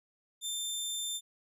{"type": "tone", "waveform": "20% pulse", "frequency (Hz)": 3576, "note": "A7", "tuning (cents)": 27, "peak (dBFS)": -28, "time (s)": [0.41, 1.21], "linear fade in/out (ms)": 50, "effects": []}